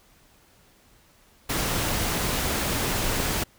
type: noise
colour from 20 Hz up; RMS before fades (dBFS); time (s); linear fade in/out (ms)
pink; -26; 1.49-3.44; 10
effects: pink hiss -58 dBFS RMS until 3.58 s